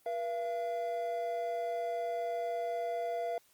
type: tone pair together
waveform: triangle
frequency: 481.5 / 681 Hz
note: B4 / F5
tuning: -44 / -44 cents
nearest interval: tritone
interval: 600 cents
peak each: -36 / -32 dBFS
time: 0.06-3.38 s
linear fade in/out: 2 ms
effects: white hiss -67 dBFS RMS until 3.53 s + Opus 32 kbps